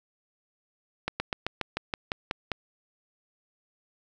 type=slowing click train; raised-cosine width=0.3 ms; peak=-12 dBFS; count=10; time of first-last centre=1.08-2.517 s; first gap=120 ms; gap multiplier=1.07; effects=none